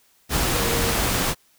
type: tone in noise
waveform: sine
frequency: 466.2 Hz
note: A#4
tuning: in tune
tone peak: -28 dBFS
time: 0.49-0.95 s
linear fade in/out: 50 ms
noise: pink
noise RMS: -22 dBFS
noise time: 0.29-1.35 s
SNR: -9 dB
effects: white hiss -60 dBFS RMS until 1.58 s